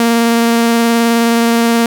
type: tone with vibrato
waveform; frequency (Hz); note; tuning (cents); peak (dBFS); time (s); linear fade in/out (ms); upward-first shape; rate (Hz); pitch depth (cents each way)
sawtooth; 232.3; A#3; -6; -5; 0-1.86; 2; square; 19; 9
effects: none